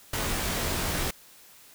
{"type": "noise with comb filter", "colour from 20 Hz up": "pink", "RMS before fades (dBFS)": -29, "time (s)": [0.13, 1.11], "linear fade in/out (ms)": 5, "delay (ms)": 19, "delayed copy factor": -1, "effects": ["white hiss -53 dBFS RMS until 1.74 s"]}